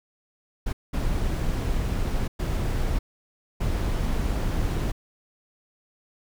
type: noise bursts at uneven times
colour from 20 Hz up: brown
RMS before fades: -25 dBFS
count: 4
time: 0.66-0.73 / 0.93-2.28 / 2.39-2.99 / 3.6-4.92 s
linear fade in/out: 10 ms
effects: none